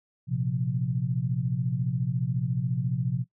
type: chord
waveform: sine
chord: Bb suspended second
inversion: none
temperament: equal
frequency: 116.54 / 130.81 / 174.61 Hz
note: Bb2 / C3 / F3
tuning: 0 / 0 / 0 cents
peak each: -31 / -27 / -31 dBFS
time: 0.27-3.25 s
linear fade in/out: 50 ms
effects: noise-tail reverb RT60 0.1 s tail -18 dB re dry